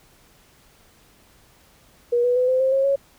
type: tone with pitch steps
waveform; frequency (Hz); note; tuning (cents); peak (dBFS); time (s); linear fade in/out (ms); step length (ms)
sine; 479.7 / 491.2 / 503 / 515 / 527.4 / 540 / 552.9; A#4 / B4 / B4 / C5 / C5 / C#5 / C#5; +50 / -9 / +32 / -28 / +14 / -45 / -5; -16; 2.12-2.96; 10; 120
effects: pink hiss -55 dBFS RMS until 3.18 s